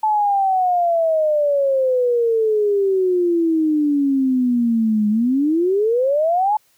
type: exponential two-way sweep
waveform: sine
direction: down then up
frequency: 872 to 207.6 to 872 Hz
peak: -14 dBFS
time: 0.03-6.57 s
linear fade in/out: 5 ms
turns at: 5.09 s
effects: white hiss -59 dBFS RMS until 6.77 s